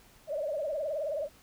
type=tone with vibrato; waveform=sine; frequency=596 Hz; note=D5; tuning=25 cents sharp; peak=-30 dBFS; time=0.27-1.29 s; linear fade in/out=50 ms; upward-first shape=triangle; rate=19 Hz; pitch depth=160 cents each way; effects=pink hiss -59 dBFS RMS until 1.42 s

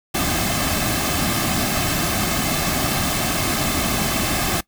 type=noise with comb filter; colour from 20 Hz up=pink; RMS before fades=-21 dBFS; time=0.14-4.61 s; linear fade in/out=10 ms; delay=2.1 ms; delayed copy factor=-0.6; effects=noise-tail reverb RT60 0.1 s tail -21 dB re dry

